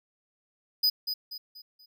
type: tone with echo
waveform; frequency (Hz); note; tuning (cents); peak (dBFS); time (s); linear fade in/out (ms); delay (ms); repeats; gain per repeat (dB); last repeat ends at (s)
square; 4978; D#8; 0; -21; 0.83-0.9; 10; 240; 4; -8; 1.86
effects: none